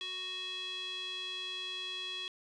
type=tone with band-pass filter; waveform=square; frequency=370 Hz; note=F#4; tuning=in tune; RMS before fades=-40 dBFS; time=0.01-2.28 s; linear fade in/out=0 ms; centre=3300 Hz; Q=5.8; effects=resampled to 24000 Hz